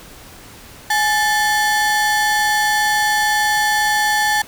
45% pulse ring-modulated tone, 1301 Hz, E6, 23 cents flat, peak -11 dBFS, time 0.9-4.42 s, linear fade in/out 5 ms, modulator 461 Hz, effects pink hiss -40 dBFS RMS until 4.47 s

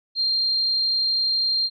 sine tone, 4188 Hz, C8, 1 cent sharp, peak -19 dBFS, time 0.15-1.7 s, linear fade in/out 50 ms, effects none

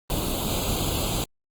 pink noise with comb filter, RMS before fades -26 dBFS, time 0.1-1.24 s, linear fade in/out 0 ms, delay 0.27 ms, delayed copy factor +0.95, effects Opus 24 kbps

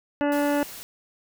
harmonic tone, 289.2 Hz, D4, 27 cents flat, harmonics 1 / 2 / 3 / 4 / 5 / 6 / 7 / 9 / 10, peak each -23 / -25 / -30 / -40 / -35 / -37 / -42 / -43 / -46 dBFS, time 0.21-0.63 s, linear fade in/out 0 ms
white noise, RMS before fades -40 dBFS, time 0.32-0.83 s, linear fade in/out 0 ms
effects none

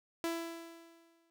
sawtooth tone with exponential decay, 333.3 Hz, E4, 19 cents sharp, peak -28 dBFS, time 0.24-1.3 s, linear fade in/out 0 ms, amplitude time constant 230 ms, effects none

